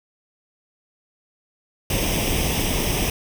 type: noise with comb filter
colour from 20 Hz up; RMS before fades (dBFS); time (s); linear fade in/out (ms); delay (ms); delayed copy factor
pink; -22; 1.9-3.1; 2; 0.35; +0.7
effects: none